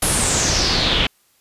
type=noise with low-pass filter sweep; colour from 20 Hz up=pink; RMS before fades=-18 dBFS; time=0.02-1.07 s; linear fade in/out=5 ms; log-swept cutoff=11000 to 3000 Hz; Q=5; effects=white hiss -59 dBFS RMS until 1.4 s + resampled to 32000 Hz